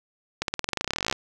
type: accelerating click train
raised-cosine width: 0.2 ms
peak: -8 dBFS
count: 23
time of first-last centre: 0.42-1.126 s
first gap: 62 ms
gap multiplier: 0.93
effects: none